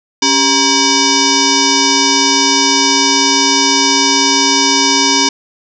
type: tone with frequency modulation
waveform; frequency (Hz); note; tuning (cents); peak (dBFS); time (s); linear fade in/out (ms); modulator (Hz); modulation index
sine; 2960; F#7; 0; -8; 0.22-5.29; 5; 671; 4.7
effects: none